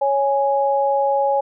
sine tone pair together, 554.4 / 830.7 Hz, C#5 / G#5, 0 / 0 cents, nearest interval perfect fifth, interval 700 cents, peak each -18 dBFS, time 0.01-1.41 s, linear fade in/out 10 ms, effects none

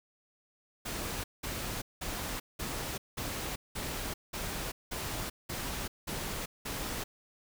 pink noise bursts, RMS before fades -37 dBFS, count 11, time 0.85-7.04 s, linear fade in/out 10 ms, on 390 ms, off 190 ms, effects none

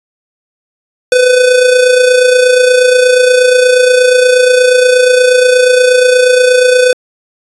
square tone with amplitude modulation, 502 Hz, B4, 28 cents sharp, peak -3 dBFS, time 1.12-6.93 s, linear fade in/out 2 ms, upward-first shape sine, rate 28.4 Hz, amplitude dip 50%, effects resampled to 24000 Hz

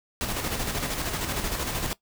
pink noise with tremolo, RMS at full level -28 dBFS, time 0.21-1.93 s, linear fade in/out 0 ms, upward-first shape square, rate 13 Hz, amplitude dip 40%, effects noise-tail reverb RT60 0.1 s tail -19 dB re dry

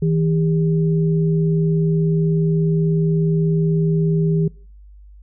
sine tone pair together, 160.8 / 401.1 Hz, E3 / G4, -43 / +40 cents, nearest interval octave + major third, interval 1583 cents, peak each -15 / -23 dBFS, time 0.02-4.48 s, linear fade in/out 5 ms, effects noise-tail reverb RT60 0.5 s tail -24 dB re dry + added 50 Hz sine -40 dBFS peak until 5.22 s

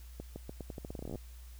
accelerating click train, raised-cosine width 2 ms, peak -28 dBFS, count 19, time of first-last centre 0.2-1.157 s, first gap 160 ms, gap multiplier 0.84, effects added 60 Hz sine -47 dBFS peak until 1.59 s + white hiss -61 dBFS RMS until 1.59 s

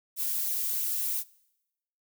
violet noise with flanger, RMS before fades -30 dBFS, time 0.16-1.24 s, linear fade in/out 50 ms, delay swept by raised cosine 0.31 to 3.01 ms, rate 3 Hz, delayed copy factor +0.55, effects noise-tail reverb RT60 0.9 s tail -23 dB re dry

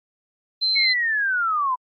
sine tone, 4100 Hz, C8, 36 cents flat, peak -18 dBFS, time 0.61-0.94 s, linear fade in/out 20 ms
sine linear sweep, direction down, 2217 to 982 Hz, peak -19 dBFS, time 0.75-1.76 s, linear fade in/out 20 ms
effects AAC 48 kbps

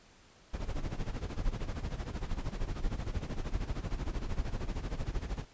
brown noise with tremolo, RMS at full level -32 dBFS, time 0.53-5.45 s, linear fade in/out 10 ms, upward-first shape sine, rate 13 Hz, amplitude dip 80%, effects pink hiss -60 dBFS RMS until 5.53 s + resampled to 16000 Hz

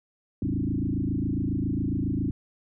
sine tone with frequency modulation, 190 Hz, F#3, 46 cents sharp, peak -24 dBFS, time 0.42-2.31 s, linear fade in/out 2 ms, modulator 27.3 Hz, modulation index 4.4, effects none

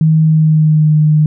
sine tone with pitch glide, 158 to 152.88 Hz, D#3 to D#3, +27 to -30 cents, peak -6 dBFS, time 0.01-1.26 s, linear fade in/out 2 ms, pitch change -57 cents, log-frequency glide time 0.22-0.96 s, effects none

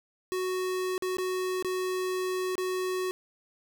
square tone with dropouts, 370 Hz, F#4, in tune, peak -29 dBFS, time 0.32-3.11 s, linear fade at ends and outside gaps 0 ms, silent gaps 0.979-1.023 / 1.17-1.184 / 1.625-1.647 / 2.554-2.58 s, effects none

